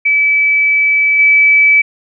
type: tone with level steps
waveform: sine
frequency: 2300 Hz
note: D7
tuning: 37 cents flat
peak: -8 / -5 dBFS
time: 0.05-1.82 s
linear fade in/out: 10 ms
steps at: 1.19 s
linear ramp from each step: 2 ms
effects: none